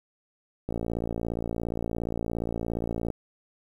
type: click train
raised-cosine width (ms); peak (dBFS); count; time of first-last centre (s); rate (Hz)
2; -17; 139; 0.69-3.103; 57.2
effects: 9-bit